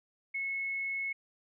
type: tone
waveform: sine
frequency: 2189 Hz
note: C#7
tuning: 22 cents flat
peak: -32 dBFS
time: 0.34-1.13 s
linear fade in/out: 10 ms
effects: none